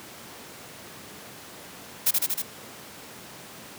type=noise with echo; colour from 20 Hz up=blue; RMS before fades=-20 dBFS; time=2.06-2.11 s; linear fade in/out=10 ms; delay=78 ms; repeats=4; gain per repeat=-2 dB; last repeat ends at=2.422 s; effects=pink hiss -43 dBFS RMS until 3.78 s + high-pass 150 Hz 12 dB/octave